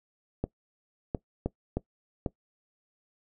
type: clicks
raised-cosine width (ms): 2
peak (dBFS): -15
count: 5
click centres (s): 0.44 / 1.148 / 1.46 / 1.77 / 2.262
effects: noise-tail reverb RT60 0.1 s tail -20 dB re dry